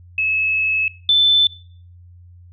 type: tone pair in turn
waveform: sine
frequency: 2589 / 3524 Hz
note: E7 / A7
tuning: -32 / +2 cents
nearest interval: perfect fourth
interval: 534 cents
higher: second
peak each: -16 / -10 dBFS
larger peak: second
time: 0.18-0.88 / 1.09-1.47 s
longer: first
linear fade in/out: 2 ms
effects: noise-tail reverb RT60 0.5 s tail -20 dB re dry + added 88 Hz sine -41 dBFS peak until 2.52 s